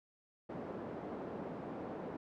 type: band-pass noise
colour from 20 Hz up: pink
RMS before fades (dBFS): -44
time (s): 0.49-2.17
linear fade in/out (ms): 10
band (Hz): 230 to 700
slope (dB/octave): 12
effects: none